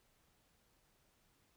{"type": "silence", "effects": ["pink hiss -74 dBFS RMS until 1.56 s"]}